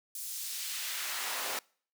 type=noise with high-pass filter sweep; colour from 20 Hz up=pink; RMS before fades=-37 dBFS; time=0.15-1.59 s; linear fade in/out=2 ms; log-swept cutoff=8300 to 550 Hz; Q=0.78; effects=noise-tail reverb RT60 0.5 s tail -26 dB re dry